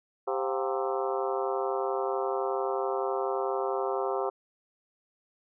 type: harmonic tone with a mistuned harmonic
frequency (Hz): 131.6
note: C3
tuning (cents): +10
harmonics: 3 / 4 / 5 / 6 / 7 / 8 / 9 / 10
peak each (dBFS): -31 / -33 / -35 / -37 / -38 / -39 / -40 / -41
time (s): 0.27-4.3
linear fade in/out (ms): 10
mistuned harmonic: 5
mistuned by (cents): +120
effects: none